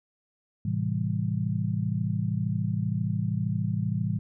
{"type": "chord", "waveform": "sine", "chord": "A minor seventh", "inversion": "none", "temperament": "just", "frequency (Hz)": [110, 132, 165, 198], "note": ["A2", "C3", "E3", "G3"], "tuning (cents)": [0, 16, 2, 18], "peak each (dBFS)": [-29, -32, -30, -32], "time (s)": [0.65, 4.19], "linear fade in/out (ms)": 5, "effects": []}